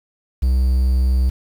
triangle tone, 64 Hz, C2, 38 cents flat, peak -11 dBFS, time 0.42-1.3 s, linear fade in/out 10 ms, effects 7-bit

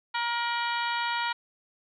harmonic tone with a mistuned harmonic, 472.1 Hz, A#4, 22 cents sharp, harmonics 2 / 3 / 4 / 5 / 6 / 7 / 8 / 9, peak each -29 / -33 / -35 / -37 / -39 / -40 / -41 / -42 dBFS, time 0.14-1.33 s, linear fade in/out 10 ms, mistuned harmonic 6, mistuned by +65 cents, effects MP3 96 kbps

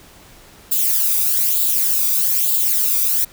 violet noise with flanger, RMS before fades -17 dBFS, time 0.71-3.25 s, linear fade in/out 10 ms, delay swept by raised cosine 0.25 to 0.85 ms, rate 1.1 Hz, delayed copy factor +0.65, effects pink hiss -45 dBFS RMS until 3.32 s

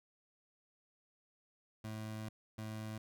25% pulse tone bursts at uneven times, 108.9 Hz, A2, 17 cents flat, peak -38 dBFS, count 2, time 1.84-2.29 / 2.58-2.98 s, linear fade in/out 5 ms, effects none

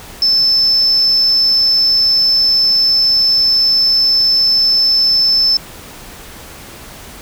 triangle tone, 5274 Hz, E8, in tune, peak -6 dBFS, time 0.22-5.57 s, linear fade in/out 2 ms, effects tanh soft clip ceiling -6 dBFS + pink hiss -34 dBFS RMS until 7.21 s

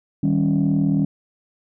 sine tone cluster, 156.7 / 195.9 / 278.2 Hz, D#3 / G3 / C#4, +13 / -1 / +6 cents, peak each -19 dBFS, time 0.23-1.05 s, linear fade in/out 5 ms, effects tanh soft clip ceiling -11 dBFS

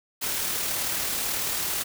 white noise with amplitude modulation, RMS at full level -27 dBFS, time 0.21-1.84 s, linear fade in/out 20 ms, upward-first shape sine, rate 38.2 Hz, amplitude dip 25%, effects none

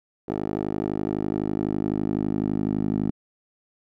10% pulse tone with band-pass filter sweep, 51.91 Hz, G#1, in tune, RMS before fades -26 dBFS, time 0.28-3.11 s, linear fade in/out 10 ms, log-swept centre 430 to 240 Hz, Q 1.8, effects none

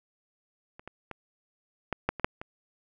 clicks, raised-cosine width 0.5 ms, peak -30 / -26 / -23 / -14 / -10 / -22 / -6 / -23 dBFS, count 8, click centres 0.795 / 0.876 / 1.113 / 1.927 / 2.09 / 2.197 / 2.245 / 2.415 s, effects none

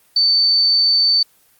sine tone, 4543 Hz, C#8, 42 cents sharp, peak -11 dBFS, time 0.16-1.23 s, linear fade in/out 5 ms, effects white hiss -55 dBFS RMS until 1.59 s + Opus 32 kbps

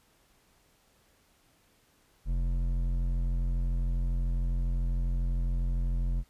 sine tone with hard clipping, 43.65 Hz, F1, in tune, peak -28 dBFS, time 2.25-6.24 s, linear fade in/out 50 ms, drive 9 dB, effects pink hiss -66 dBFS RMS until 6.29 s + resampled to 32000 Hz

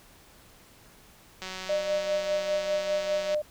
click train, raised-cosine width 0.2 ms, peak -20 dBFS, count 361, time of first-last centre 1.42-3.345 s, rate 187 Hz
sine tone with tremolo, 602 Hz, D5, 43 cents sharp, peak -23 dBFS, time 1.69-3.42 s, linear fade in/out 5 ms, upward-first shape sine, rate 5 Hz, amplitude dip 60%
effects pink hiss -55 dBFS RMS until 3.5 s

